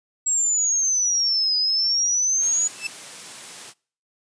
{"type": "exponential two-way sweep", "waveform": "sine", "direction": "down then up", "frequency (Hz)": [7680, 4956, 6890], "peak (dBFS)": -18, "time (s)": [0.26, 2.68], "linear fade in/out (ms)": 10, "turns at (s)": 1.57}
{"type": "high-pass noise", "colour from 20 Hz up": "white", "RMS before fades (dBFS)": -38, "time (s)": [2.39, 3.74], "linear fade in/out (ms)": 50, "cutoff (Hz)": 120, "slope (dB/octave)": 24}
{"type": "tone with exponential growth", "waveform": "sawtooth", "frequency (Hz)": 2637, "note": "E7", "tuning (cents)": 0, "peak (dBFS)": -18, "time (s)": [2.74, 2.87], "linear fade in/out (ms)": 5, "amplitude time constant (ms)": 27}
{"effects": ["noise-tail reverb RT60 0.5 s tail -26 dB re dry", "resampled to 22050 Hz"]}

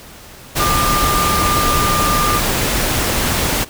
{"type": "tone in noise", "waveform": "sine", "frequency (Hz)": 1199, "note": "D6", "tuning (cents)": 36, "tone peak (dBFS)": -16, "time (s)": [0.59, 2.4], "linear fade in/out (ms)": 20, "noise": "pink", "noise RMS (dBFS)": -17, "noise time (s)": [0.55, 3.65], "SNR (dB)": -2, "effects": ["pink hiss -38 dBFS RMS until 3.69 s"]}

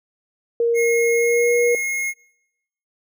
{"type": "tone with pitch glide", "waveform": "sine", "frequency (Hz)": [467.5, 479.3], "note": ["A#4", "A#4"], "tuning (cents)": [5, 48], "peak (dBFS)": -15, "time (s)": [0.6, 1.75], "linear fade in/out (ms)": 2, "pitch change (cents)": 43, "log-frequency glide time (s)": [1.14, 1.54]}
{"type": "tone", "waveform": "square", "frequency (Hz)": 2156, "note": "C#7", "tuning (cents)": -49, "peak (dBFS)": -22, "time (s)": [0.74, 2.14], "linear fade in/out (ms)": 50}
{"effects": ["noise-tail reverb RT60 0.9 s tail -25 dB re dry"]}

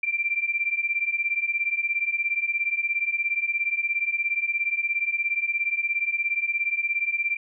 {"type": "beating tone pair", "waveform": "sine", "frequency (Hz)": [2349, 2366], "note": ["D7", "D7"], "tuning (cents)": [0, 12], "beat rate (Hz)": 17, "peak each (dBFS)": [-27, -25], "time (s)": [0.03, 7.37], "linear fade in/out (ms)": 5, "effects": []}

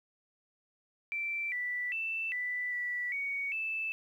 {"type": "tone with pitch steps", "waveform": "sine", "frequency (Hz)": [2341, 1970, 2659, 1981, 1960, 2238, 2634], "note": ["D7", "B6", "E7", "B6", "B6", "C#7", "E7"], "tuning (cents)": [-6, -5, 14, 5, -14, 16, -2], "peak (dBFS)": -32, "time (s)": [1.12, 3.92], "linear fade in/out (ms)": 0, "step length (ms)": 400, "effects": ["11-bit"]}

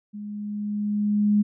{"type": "tone with level ramp", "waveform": "sine", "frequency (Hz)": 207.7, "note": "G#3", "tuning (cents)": 0, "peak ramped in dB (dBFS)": [-33, -15], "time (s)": [0.13, 1.43], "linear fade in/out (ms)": 20, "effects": []}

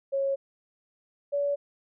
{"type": "tone pair in turn", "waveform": "sine", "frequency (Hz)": [548, 570.8], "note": ["C#5", "D5"], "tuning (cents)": [-20, -49], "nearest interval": "minor second", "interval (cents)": 71, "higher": "second", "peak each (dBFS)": -24, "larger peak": "neither", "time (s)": [[0.12, 0.36], [1.32, 1.56]], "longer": "neither", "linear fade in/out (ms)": 20, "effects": []}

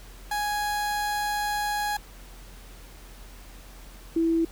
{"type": "tone pair in turn", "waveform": ["30% pulse", "sine"], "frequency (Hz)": [830.6, 329.6], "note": ["G#5", "E4"], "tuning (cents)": [0, 0], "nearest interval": "octave + major third", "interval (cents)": 1600, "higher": "first", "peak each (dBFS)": [-23, -20], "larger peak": "second", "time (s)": [[0.31, 1.97], [4.16, 4.45]], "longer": "first", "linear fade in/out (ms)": 5, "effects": ["added 43 Hz sine -44 dBFS peak until 4.51 s", "pink hiss -50 dBFS RMS until 4.51 s"]}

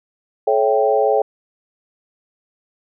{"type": "chord", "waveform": "sine", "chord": "A dominant seventh", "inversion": "none", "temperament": "equal with one note detuned", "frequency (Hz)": [430.9, 554.4, 659.3, 784], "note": ["A4", "C#5", "E5", "G5"], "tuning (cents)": [-36, 0, 0, 0], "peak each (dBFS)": [-17, -18, -21, -19], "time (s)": [0.47, 1.22], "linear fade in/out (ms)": 5, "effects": []}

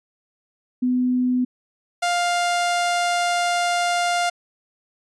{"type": "tone pair in turn", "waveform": ["sine", "sawtooth"], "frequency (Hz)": [250.7, 701.3], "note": ["B3", "F5"], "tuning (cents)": [26, 7], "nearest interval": "octave + tritone", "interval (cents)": 1781, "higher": "second", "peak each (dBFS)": [-17, -15], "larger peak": "second", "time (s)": [[0.82, 1.45], [2.02, 4.3]], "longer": "second", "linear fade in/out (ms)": 10, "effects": ["resampled to 22050 Hz"]}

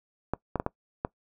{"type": "clicks", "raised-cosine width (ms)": 1, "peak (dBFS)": -13, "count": 5, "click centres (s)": [0.336, 0.557, 0.599, 0.664, 1.049], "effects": ["noise-tail reverb RT60 0.1 s tail -22 dB re dry"]}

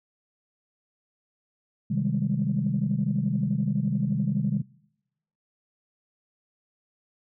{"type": "chord", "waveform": "sine", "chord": "Ab major seventh", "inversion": "first", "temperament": "equal", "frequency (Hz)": [130.81, 155.56, 196, 207.7], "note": ["C3", "Eb3", "G3", "Ab3"], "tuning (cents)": [0, 0, 0, 0], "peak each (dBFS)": -28, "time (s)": [1.9, 4.62], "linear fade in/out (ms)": 10, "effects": ["noise-tail reverb RT60 0.9 s tail -25 dB re dry", "tanh soft clip ceiling -14 dBFS"]}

